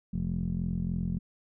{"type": "tone with low-pass filter", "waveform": "15% pulse", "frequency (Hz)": 43.39, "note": "F1", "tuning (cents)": -10, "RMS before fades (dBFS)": -31, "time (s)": [0.13, 1.19], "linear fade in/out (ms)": 10, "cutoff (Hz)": 200, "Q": 5.8, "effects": []}